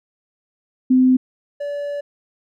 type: tone pair in turn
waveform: sine / triangle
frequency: 256.6 / 576 Hz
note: C4 / D5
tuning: -34 / -34 cents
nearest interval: octave + major second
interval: 1400 cents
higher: second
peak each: -10 / -21 dBFS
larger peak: first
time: 0.9-1.17 / 1.6-2.01 s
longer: second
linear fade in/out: 10 ms
effects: none